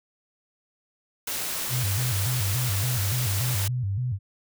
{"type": "noise", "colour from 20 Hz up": "white", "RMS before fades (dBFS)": -30, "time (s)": [1.27, 3.68], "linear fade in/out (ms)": 5}
{"type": "tone with vibrato", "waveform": "sine", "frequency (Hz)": 111, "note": "A2", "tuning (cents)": 16, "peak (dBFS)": -24, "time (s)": [1.69, 4.19], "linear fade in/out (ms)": 50, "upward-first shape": "square", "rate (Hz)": 3.5, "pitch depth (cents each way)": 210}
{"effects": []}